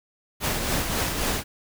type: noise with tremolo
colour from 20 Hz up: pink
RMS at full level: -24 dBFS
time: 0.4-1.44 s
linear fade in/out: 50 ms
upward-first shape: triangle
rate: 3.7 Hz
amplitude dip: 45%
effects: none